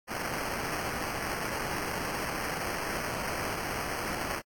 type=noise with sample-and-hold; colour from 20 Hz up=violet; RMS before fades=-34 dBFS; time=0.07-4.42 s; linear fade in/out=50 ms; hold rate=3675 Hz; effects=AAC 64 kbps